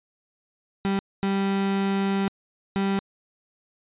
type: tone bursts at uneven times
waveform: 35% pulse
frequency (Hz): 196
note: G3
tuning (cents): 0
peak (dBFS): -20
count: 3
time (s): 0.85-0.99 / 1.23-2.28 / 2.76-2.99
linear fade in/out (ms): 0
effects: resampled to 8000 Hz